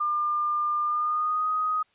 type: tone with pitch glide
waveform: sine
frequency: 1200 to 1251.7 Hz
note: D6 to D#6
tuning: +37 to +10 cents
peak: -23 dBFS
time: 0-1.83 s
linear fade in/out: 10 ms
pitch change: +73 cents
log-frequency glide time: 0.85-1.49 s
effects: white hiss -66 dBFS RMS until 1.94 s + resampled to 8000 Hz